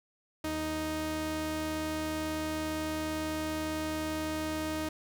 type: tone pair together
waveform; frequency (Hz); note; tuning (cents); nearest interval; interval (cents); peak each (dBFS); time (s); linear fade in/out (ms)
sawtooth; 77.9 / 311.6; D#2 / D#4; +3 / +3; 2 octaves; 2400; -37 / -28; 0.44-4.89; 5
effects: none